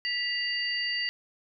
sine tone cluster, 1962 / 2812 / 4629 Hz, B6 / F7 / D8, -12 / +11 / -26 cents, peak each -31 / -34 / -31 dBFS, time 0.05-1.09 s, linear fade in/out 0 ms, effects none

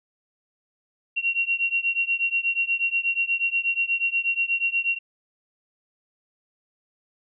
sine beating tone pair, 2742 / 2750.3 Hz, F7 / F7, -32 / -27 cents, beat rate 8.3 Hz, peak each -24 / -25 dBFS, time 1.16-4.99 s, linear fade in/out 20 ms, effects none

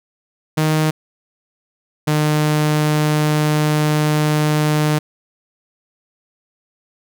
sawtooth tone pair in turn, 155.56 / 151.66 Hz, D#3 / D#3, 0 / -44 cents, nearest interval unison, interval 44 cents, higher first, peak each -10 dBFS, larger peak neither, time 0.57-0.91 / 2.07-4.99 s, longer second, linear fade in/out 10 ms, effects none

